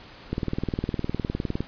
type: click train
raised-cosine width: 3 ms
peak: -13 dBFS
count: 26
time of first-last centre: 0.33-1.606 s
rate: 19.6 Hz
effects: pink hiss -46 dBFS RMS until 1.67 s + resampled to 11025 Hz